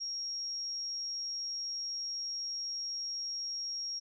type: tone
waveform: sine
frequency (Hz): 5588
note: F8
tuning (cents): 0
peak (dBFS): -35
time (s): 0-4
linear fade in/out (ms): 20
effects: none